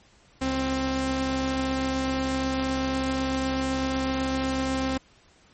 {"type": "tone pair together", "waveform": "sawtooth", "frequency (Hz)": [67.9, 263.6], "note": ["C#2", "C4"], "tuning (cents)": [-35, 13], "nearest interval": "octave + major seventh", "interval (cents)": 2348, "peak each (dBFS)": [-29, -21], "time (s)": [0.41, 4.98], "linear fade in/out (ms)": 10, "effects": ["pink hiss -58 dBFS RMS until 5.53 s", "MP3 32 kbps"]}